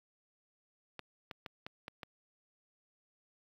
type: clicks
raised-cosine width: 0.3 ms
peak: -26 dBFS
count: 6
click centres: 0.993 / 1.312 / 1.462 / 1.665 / 1.881 / 2.032 s
effects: high-pass 80 Hz 12 dB/octave + 10-bit